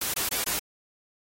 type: noise bursts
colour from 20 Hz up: white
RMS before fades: -28 dBFS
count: 4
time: 0.01-0.593 s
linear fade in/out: 5 ms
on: 130 ms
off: 21 ms
effects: AAC 48 kbps